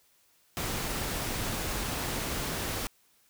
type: noise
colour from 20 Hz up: pink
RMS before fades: -33 dBFS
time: 0.57-2.87 s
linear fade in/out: 0 ms
effects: white hiss -66 dBFS RMS until 3.29 s